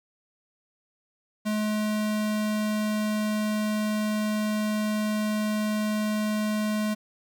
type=tone; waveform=square; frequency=212.9 Hz; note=G#3; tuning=43 cents sharp; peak=-25 dBFS; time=1.45-6.95 s; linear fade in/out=20 ms; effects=9-bit